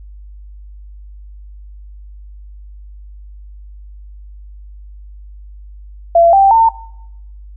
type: tone with pitch steps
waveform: sine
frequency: 678 / 783.3 / 905 Hz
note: E5 / G5 / A5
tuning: +49 / -2 / +48 cents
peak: -5 dBFS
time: 6.15-6.69 s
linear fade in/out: 5 ms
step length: 180 ms
effects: noise-tail reverb RT60 0.8 s tail -20 dB re dry + added 50 Hz sine -32 dBFS peak until 7.56 s